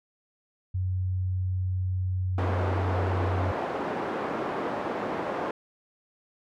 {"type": "tone", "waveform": "sine", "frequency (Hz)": 92.5, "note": "F#2", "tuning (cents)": 0, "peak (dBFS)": -25, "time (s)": [0.74, 3.52], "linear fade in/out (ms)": 10}
{"type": "band-pass noise", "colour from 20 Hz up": "pink", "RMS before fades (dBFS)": -31, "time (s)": [2.38, 5.51], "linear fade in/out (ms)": 2, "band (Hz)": [310, 1100], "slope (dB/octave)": 12}
{"effects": []}